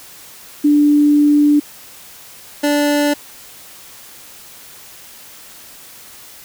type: tone pair in turn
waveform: sine / 25% pulse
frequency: 293.7 / 291.8 Hz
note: D4 / D4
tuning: 0 / -11 cents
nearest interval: unison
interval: 11 cents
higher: first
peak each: -8 / -9 dBFS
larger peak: first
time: 0.64-1.6 / 2.63-3.14 s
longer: first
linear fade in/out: 10 ms
effects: white hiss -39 dBFS RMS until 6.44 s